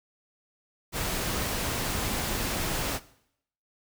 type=noise; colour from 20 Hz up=pink; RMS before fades=-30 dBFS; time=0.92-3 s; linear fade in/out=50 ms; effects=noise-tail reverb RT60 0.7 s tail -18 dB re dry